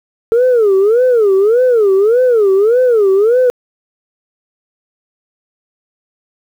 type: tone with vibrato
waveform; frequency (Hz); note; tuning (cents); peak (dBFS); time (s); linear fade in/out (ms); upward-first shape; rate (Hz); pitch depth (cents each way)
sine; 441.8; A4; +7; -5; 0.32-3.5; 0; sine; 1.7; 250
effects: tanh soft clip ceiling -5 dBFS + 7-bit

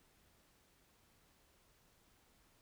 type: silence
effects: pink hiss -71 dBFS RMS until 2.61 s

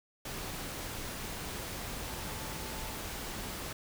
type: tone in noise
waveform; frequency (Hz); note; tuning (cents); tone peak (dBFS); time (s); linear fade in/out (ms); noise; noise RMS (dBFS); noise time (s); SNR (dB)
sine; 879; A5; -2; -50; 2.07-2.96; 5; pink; -40; 0.25-3.73; -13
effects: none

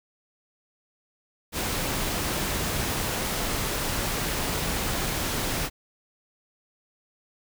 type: noise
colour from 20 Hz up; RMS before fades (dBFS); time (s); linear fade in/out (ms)
pink; -28; 1.52-5.7; 50
effects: none

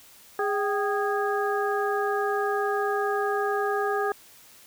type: harmonic tone with a mistuned harmonic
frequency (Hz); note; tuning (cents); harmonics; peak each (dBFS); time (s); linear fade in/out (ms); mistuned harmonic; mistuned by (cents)
411.1; G#4; -18; 1 / 2 / 3 / 4; -26 / -29 / -31 / -32; 0.39-4.12; 2; 2; -90
effects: white hiss -52 dBFS RMS until 4.66 s

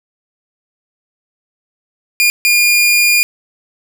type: tone bursts at uneven times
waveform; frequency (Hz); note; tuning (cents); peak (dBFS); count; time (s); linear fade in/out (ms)
sawtooth; 2421; D#7; -48; -5; 2; 2.2-2.3 / 2.45-3.23; 0
effects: none

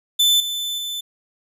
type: tone with level steps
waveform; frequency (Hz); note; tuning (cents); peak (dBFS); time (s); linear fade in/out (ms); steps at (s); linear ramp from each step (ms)
40% pulse; 3520; A7; 0; -12 / -22 / -24; 0.19-1.01; 10; 0.4 / 0.78; 2
effects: none

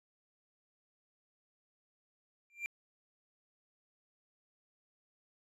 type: tone with exponential growth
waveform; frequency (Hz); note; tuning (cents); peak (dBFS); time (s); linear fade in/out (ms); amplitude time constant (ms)
triangle; 2372; D7; +17; -30; 2.5-2.66; 0; 34
effects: resampled to 32000 Hz

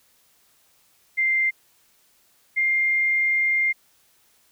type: tone pair in turn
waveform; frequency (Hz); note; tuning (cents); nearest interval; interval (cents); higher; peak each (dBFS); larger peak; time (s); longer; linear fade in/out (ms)
sine; 2093 / 2110; C7 / C7; 0 / +14; unison; 14; second; -18; neither; 1.17-1.51 / 2.56-3.73; second; 20
effects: white hiss -61 dBFS RMS until 4.51 s

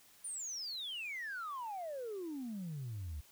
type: exponential sweep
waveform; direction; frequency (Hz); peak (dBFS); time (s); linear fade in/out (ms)
sine; down; 9590 to 69.3; -38; 0.24-3.21; 10
effects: tanh soft clip ceiling -37 dBFS + white hiss -63 dBFS RMS until 3.31 s

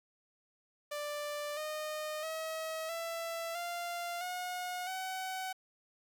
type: tone with pitch steps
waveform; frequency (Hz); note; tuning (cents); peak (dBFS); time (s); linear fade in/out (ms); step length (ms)
sawtooth; 589 / 613.7 / 639.3 / 666.1 / 694 / 723.1 / 753.3; D5 / D#5 / D#5 / E5 / F5 / F#5 / F#5; +5 / -24 / +47 / +18 / -11 / -40 / +31; -33; 0.91-5.53; 10; 660
effects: 10-bit

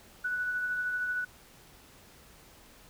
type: tone with tremolo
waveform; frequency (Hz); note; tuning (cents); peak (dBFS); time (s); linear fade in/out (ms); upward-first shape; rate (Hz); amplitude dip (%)
sine; 1480; F#6; 0; -28; 0.24-1.25; 10; sine; 13; 30
effects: pink hiss -56 dBFS RMS until 2.89 s

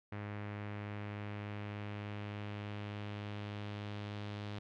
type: tone with low-pass filter sweep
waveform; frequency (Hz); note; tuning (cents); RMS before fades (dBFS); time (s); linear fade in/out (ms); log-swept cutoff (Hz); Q
sawtooth; 103.4; G#2; -7; -43; 0.12-4.59; 5; 2100 to 3700; 1.8
effects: none

